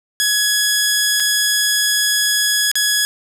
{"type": "tone with dropouts", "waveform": "10% pulse", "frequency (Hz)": 1679, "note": "G#6", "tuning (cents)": 18, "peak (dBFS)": -5, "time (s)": [0.2, 3.05], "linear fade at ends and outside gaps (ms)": 0, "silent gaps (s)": [[1.199, 1.203], [2.715, 2.755]], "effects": []}